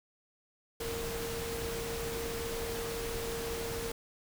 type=tone in noise; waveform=sine; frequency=461.4 Hz; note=A#4; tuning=18 cents flat; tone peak=-37 dBFS; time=0.8-3.92 s; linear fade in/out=5 ms; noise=pink; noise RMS=-39 dBFS; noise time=0.8-3.92 s; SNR=-1 dB; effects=none